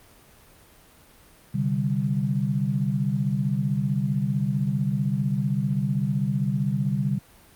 sine chord, C suspended second, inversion none, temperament equal with one note detuned, 131.27 / 146.83 / 196 Hz, C3 / D3 / G3, +6 / 0 / 0 cents, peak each -26 dBFS, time 1.54-7.19 s, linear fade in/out 10 ms, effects pink hiss -53 dBFS RMS until 7.55 s + Opus 32 kbps

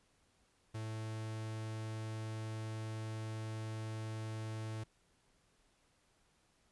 45% pulse tone, 110 Hz, A2, in tune, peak -40 dBFS, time 0.74-4.84 s, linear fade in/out 10 ms, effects pink hiss -73 dBFS RMS until 6.71 s + resampled to 24000 Hz

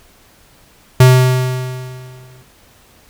square tone with exponential decay, 127.9 Hz, C3, 39 cents flat, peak -3 dBFS, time 1-2.43 s, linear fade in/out 5 ms, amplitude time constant 310 ms, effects pink hiss -48 dBFS RMS until 3.09 s

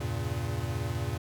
square chord, E diminished seventh, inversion none, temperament equal, 82.41 / 98 / 116.54 / 138.59 Hz, E2 / G2 / Bb2 / Db3, 0 / 0 / 0 / 0 cents, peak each -37 / -37 / -34 / -39 dBFS, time 0-1.18 s, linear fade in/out 10 ms, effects none

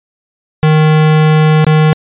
square tone with dropouts, 155.1 Hz, D#3, 5 cents flat, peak -6 dBFS, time 0.63-1.93 s, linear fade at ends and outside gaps 0 ms, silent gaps 1.645-1.667 s, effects resampled to 8000 Hz

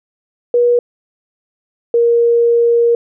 sine tone pair in turn, 482 / 469.9 Hz, B4 / A#4, -42 / +14 cents, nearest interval unison, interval 44 cents, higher first, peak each -8 dBFS, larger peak neither, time 0.54-0.79 / 1.94-2.95 s, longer second, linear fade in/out 2 ms, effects none

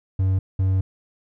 triangle tone pair in turn, 94.8 / 94.8 Hz, F#2 / F#2, +43 / +43 cents, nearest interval unison, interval 0 cents, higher neither, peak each -15 dBFS, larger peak neither, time 0.19-0.39 / 0.59-0.81 s, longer second, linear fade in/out 5 ms, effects none

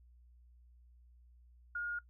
sine tone, 1427 Hz, F6, 37 cents sharp, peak -35 dBFS, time 1.75-1.99 s, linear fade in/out 5 ms, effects noise-tail reverb RT60 0.1 s tail -21 dB re dry + added 60 Hz sine -59 dBFS peak until 2.09 s

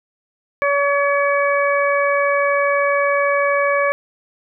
harmonic tone, 567 Hz, C#5, 39 cents sharp, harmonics 1 / 2 / 3 / 4, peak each -17 / -20 / -22 / -23 dBFS, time 0.62-3.92 s, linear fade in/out 0 ms, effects none

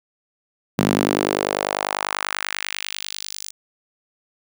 sawtooth tone with high-pass filter sweep, 50.1 Hz, G1, 38 cents sharp, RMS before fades -24 dBFS, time 0.78-3.51 s, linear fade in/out 10 ms, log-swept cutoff 190 to 6300 Hz, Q 1.7, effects none

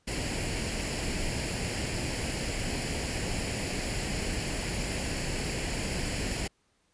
pink noise with comb filter, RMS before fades -32 dBFS, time 0.07-6.48 s, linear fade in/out 10 ms, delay 0.41 ms, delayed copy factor +0.6, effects pink hiss -71 dBFS RMS until 6.93 s + resampled to 22050 Hz

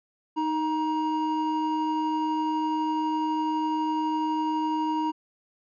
triangle tone pair together, 311.1 / 945.3 Hz, D#4 / A#5, 0 / +24 cents, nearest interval octave + perfect fifth, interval 1924 cents, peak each -25 dBFS, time 0.36-5.12 s, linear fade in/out 20 ms, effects resampled to 16000 Hz

